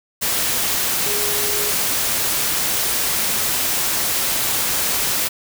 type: tone in noise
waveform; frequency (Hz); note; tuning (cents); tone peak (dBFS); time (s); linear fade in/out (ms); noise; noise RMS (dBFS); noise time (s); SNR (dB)
sine; 415.3; G#4; 0; -28; 1.05-1.72; 20; white; -20; 0.21-5.29; -11
effects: none